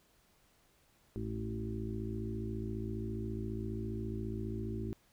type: harmonic tone with a mistuned harmonic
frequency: 54.7 Hz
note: A1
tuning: 9 cents flat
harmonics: 1 / 2 / 4 / 5 / 6 / 7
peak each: -43 / -40 / -42 / -50 / -44 / -45 dBFS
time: 1.16-4.93 s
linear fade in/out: 0 ms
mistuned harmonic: 2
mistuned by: +20 cents
effects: pink hiss -69 dBFS RMS until 5.12 s